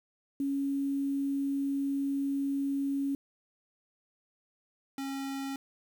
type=tone pair in turn; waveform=sine / square; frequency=277.2 / 272.6 Hz; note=C#4 / C#4; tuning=0 / -29 cents; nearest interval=unison; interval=29 cents; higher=first; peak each=-28 / -34 dBFS; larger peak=first; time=0.4-3.15 / 4.98-5.56 s; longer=first; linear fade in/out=2 ms; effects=9-bit